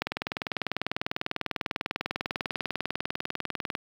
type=click train; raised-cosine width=0.3 ms; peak=-12 dBFS; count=76; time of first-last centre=0.02-3.751 s; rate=20.1 Hz; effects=high-pass 80 Hz 12 dB/octave + 7-bit